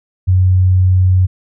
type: tone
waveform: sine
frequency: 92.4 Hz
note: F#2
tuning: 2 cents flat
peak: -7 dBFS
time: 0.27-1.27 s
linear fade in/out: 20 ms
effects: none